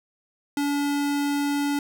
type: tone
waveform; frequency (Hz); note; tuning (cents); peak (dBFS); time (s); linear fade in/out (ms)
square; 286.3; D4; -44; -23; 0.57-1.79; 2
effects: none